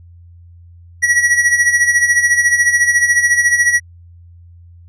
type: tone with tremolo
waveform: square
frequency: 1926 Hz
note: B6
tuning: 44 cents flat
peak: -8 dBFS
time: 1.02-3.8 s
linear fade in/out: 20 ms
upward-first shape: sine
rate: 14 Hz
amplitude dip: 65%
effects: added 86 Hz sine -38 dBFS peak until 4.88 s + resampled to 22050 Hz